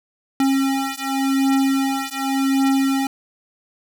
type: beating tone pair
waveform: square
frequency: 270 / 270.88 Hz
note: C#4 / C#4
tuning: -45 / -40 cents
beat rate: 0.88 Hz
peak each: -21 dBFS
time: 0.4-3.07 s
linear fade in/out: 2 ms
effects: none